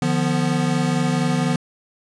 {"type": "chord", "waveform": "square", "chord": "B diminished", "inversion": "first", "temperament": "equal with one note detuned", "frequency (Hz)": [150.44, 174.61, 246.9], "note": ["D3", "F3", "B3"], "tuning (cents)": [42, 0, 0], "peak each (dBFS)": -23, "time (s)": [0.02, 1.56], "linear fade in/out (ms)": 2, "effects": ["resampled to 22050 Hz"]}